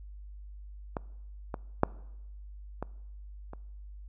clicks, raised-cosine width 1 ms, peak -18 / -20 / -7 / -20 / -28 dBFS, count 5, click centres 0.968 / 1.542 / 1.834 / 2.826 / 3.534 s, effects noise-tail reverb RT60 0.9 s tail -22 dB re dry + added 50 Hz sine -43 dBFS peak until 4.08 s

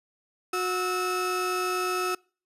35% pulse tone pair together, 364.5 / 1300 Hz, F#4 / E6, -26 / -24 cents, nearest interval octave + minor seventh, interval 2202 cents, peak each -27 dBFS, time 0.53-2.15 s, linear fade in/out 5 ms, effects noise-tail reverb RT60 0.4 s tail -26 dB re dry + resampled to 32000 Hz

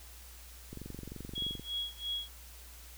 click train, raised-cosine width 3 ms, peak -30 dBFS, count 21, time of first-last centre 0.73-1.596 s, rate 23.1 Hz
sine tone with tremolo, 3322 Hz, G#7, in tune, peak -32 dBFS, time 1.35-2.29 s, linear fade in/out 10 ms, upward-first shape sine, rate 2.9 Hz, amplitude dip 95%
effects added 60 Hz sine -51 dBFS peak until 2.97 s + white hiss -54 dBFS RMS until 2.97 s

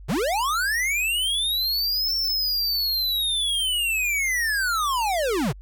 square linear two-way sweep, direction up then down, 103.6 to 5450 to 103.6 Hz, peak -22 dBFS, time 0.08-5.53 s, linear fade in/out 20 ms, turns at 2.16 s, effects added 48 Hz sine -39 dBFS peak until 5.61 s

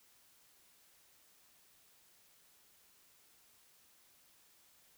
silence, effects white hiss -67 dBFS RMS until 4.97 s

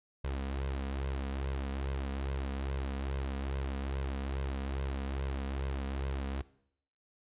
sawtooth tone with flanger, 67.7 Hz, C#2, 40 cents flat, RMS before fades -36 dBFS, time 0.24-6.42 s, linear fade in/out 5 ms, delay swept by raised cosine 1.9 to 4.2 ms, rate 2.4 Hz, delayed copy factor +0.6, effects noise-tail reverb RT60 0.7 s tail -19 dB re dry + resampled to 8000 Hz

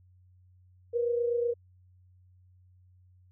sine tone pair together, 473.8 / 502 Hz, A#4 / B4, +28 / +28 cents, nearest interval minor second, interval 100 cents, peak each -26 / -35 dBFS, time 0.93-1.54 s, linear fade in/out 20 ms, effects added 91 Hz sine -57 dBFS peak until 3.31 s

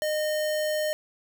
sine tone with sample-and-hold, 612 Hz, D#5, 29 cents flat, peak -24 dBFS, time 0.02-0.93 s, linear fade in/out 0 ms, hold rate 2450 Hz, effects none

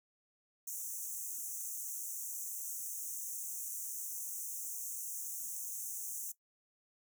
pink high-pass noise, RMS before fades -42 dBFS, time 0.67-6.32 s, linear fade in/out 5 ms, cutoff 6000 Hz, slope 96 dB/octave, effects noise-tail reverb RT60 0.1 s tail -17 dB re dry

